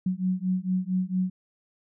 sine beating tone pair, 182.7 / 187.1 Hz, F#3 / F#3, -22 / +20 cents, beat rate 4.4 Hz, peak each -27 / -27 dBFS, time 0.06-1.3 s, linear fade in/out 5 ms, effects none

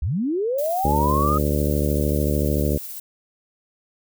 sine linear sweep, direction up, 55.6 to 1268 Hz, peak -20 dBFS, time 0.02-1.38 s, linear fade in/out 5 ms
violet noise with tremolo, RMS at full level -33 dBFS, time 0.58-3 s, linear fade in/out 5 ms, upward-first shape triangle, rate 16 Hz, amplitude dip 30%
harmonic tone, 73.42 Hz, D2, in tune, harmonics 1 / 2 / 3 / 4 / 5 / 6 / 7 / 8, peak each -22 / -25 / -27 / -28 / -29 / -30 / -30 / -31 dBFS, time 0.84-2.78 s, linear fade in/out 10 ms
effects none

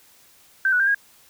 sine tone with pitch steps, 1557 / 1474 / 1585 / 1635 Hz, G6 / F#6 / G6 / G#6, -12 / -7 / +19 / -28 cents, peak -16 dBFS, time 0.65-0.946 s, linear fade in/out 2 ms, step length 74 ms, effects white hiss -54 dBFS RMS until 1.29 s

